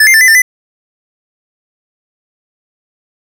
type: tone with pitch steps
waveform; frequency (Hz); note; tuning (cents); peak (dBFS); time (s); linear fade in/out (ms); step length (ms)
square; 1745 / 2100 / 1776 / 2015 / 1795 / 2007; A6 / C7 / A6 / B6 / A6 / B6; -15 / +6 / +16 / +34 / +34 / +27; -4; 0-0.42; 5; 70
effects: none